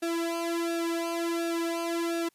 sawtooth tone with flanger, 336.2 Hz, E4, 34 cents sharp, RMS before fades -30 dBFS, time 0.02-2.29 s, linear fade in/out 10 ms, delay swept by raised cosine 0.94 to 2.44 ms, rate 1.4 Hz, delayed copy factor -1, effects white hiss -69 dBFS RMS until 2.34 s + resampled to 32000 Hz

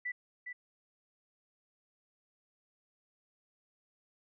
sine tone with echo, 1975.5 Hz, B6, in tune, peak -34 dBFS, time 0.05-0.12 s, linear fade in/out 10 ms, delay 410 ms, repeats 1, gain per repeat -6 dB, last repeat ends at 0.53 s, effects none

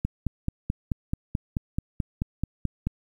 click train, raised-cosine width 5 ms, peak -13 dBFS, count 14, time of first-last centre 0.05-2.87 s, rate 4.61 Hz, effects 9-bit

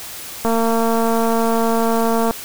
click train, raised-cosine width 1 ms, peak -6 dBFS, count 425, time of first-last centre 0.45-2.31 s, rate 228 Hz, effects white hiss -32 dBFS RMS until 2.44 s

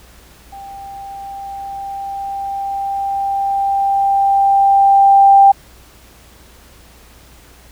sine tone with level ramp, 790 Hz, G5, 13 cents sharp, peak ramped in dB -30 to -3 dBFS, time 0.52-5.52 s, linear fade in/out 10 ms, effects added 60 Hz sine -45 dBFS peak until 7.71 s + pink hiss -45 dBFS RMS until 7.71 s

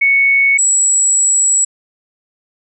sine tone pair in turn, 2217 / 7769 Hz, C#7 / B8, 0 / -29 cents, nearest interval octave + minor seventh, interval 2171 cents, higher second, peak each -8 / -9 dBFS, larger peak first, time 0.01-0.58 / 0.58-1.65 s, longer second, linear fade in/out 10 ms, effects none

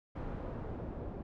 pink noise with low-pass filter sweep, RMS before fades -41 dBFS, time 0.15-1.23 s, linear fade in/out 10 ms, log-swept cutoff 910 to 550 Hz, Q 0.72, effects none

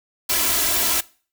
white noise with comb filter, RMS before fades -20 dBFS, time 0.29-1.01 s, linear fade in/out 10 ms, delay 3 ms, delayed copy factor +0.85, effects noise-tail reverb RT60 0.4 s tail -21 dB re dry

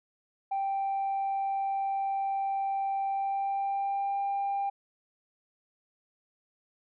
sine tone with pitch glide, 784 to 795.4 Hz, G5 to G5, 0 to +25 cents, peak -26 dBFS, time 0.51-4.7 s, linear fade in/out 10 ms, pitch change +25 cents, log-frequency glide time 3.08-4.19 s, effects tanh soft clip ceiling -25 dBFS

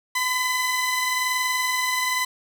sawtooth tone pair together, 1014 / 2007 Hz, B5 / B6, +45 / +27 cents, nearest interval octave, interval 1182 cents, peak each -21 / -21 dBFS, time 0.15-2.25 s, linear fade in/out 5 ms, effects none

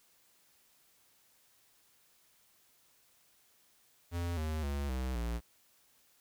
square tone with pitch steps, 86.2 / 78.14 / 70.83 / 64.21 / 58.2 Hz, F2 / D#2 / C#2 / C2 / A#1, -22 / +8 / +38 / -32 / -2 cents, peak -34 dBFS, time 4.11-5.41 s, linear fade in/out 50 ms, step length 260 ms, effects white hiss -68 dBFS RMS until 6.2 s

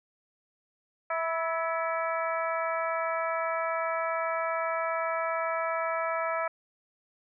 harmonic tone with a mistuned harmonic, 327.5 Hz, E4, 11 cents flat, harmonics 2 / 3 / 4 / 5 / 6 / 7, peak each -31 / -35 / -32 / -39 / -42 / -39 dBFS, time 1.1-6.48 s, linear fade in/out 5 ms, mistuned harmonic 5, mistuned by +53 cents, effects none

